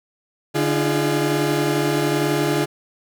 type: tone cluster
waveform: 35% pulse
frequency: 146.3 / 303.7 / 344.8 / 418.2 Hz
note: D3 / D#4 / F4 / G#4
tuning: -6 / -42 / -22 / +12 cents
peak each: -22 dBFS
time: 0.54-2.66 s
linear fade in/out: 20 ms
effects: none